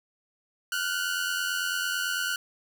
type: tone pair together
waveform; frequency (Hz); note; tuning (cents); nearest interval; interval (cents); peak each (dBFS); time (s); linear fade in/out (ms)
sawtooth; 1416 / 1505; F6 / F#6; +23 / +29; minor second; 106; -27 / -26; 0.72-2.36; 2
effects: none